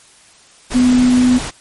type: tone in noise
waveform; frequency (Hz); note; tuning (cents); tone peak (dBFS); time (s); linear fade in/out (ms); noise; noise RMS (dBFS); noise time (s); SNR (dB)
sine; 250; B3; +21; -8; 0.74-1.39; 20; pink; -24; 0.7-1.51; +13
effects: white hiss -46 dBFS RMS until 1.6 s + MP3 48 kbps